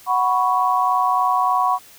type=chord; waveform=sine; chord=F# suspended fourth; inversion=none; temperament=just; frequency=740 / 986.7 / 1110 Hz; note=F#5 / B5 / C#6; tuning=0 / -2 / +2 cents; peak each=-20 / -20 / -19 dBFS; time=0.06-1.79 s; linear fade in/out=50 ms; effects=white hiss -46 dBFS RMS until 1.98 s